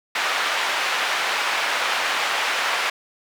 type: band-pass noise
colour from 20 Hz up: white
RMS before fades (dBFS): -23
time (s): 0.15-2.9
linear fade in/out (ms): 5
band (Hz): 740 to 2400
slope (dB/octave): 12
effects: none